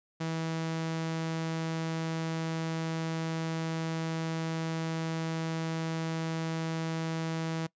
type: tone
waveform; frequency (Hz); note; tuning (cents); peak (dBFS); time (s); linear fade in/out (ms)
sawtooth; 162.4; E3; -26; -27; 0.2-7.67; 10
effects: noise-tail reverb RT60 0.1 s tail -22 dB re dry + resampled to 16000 Hz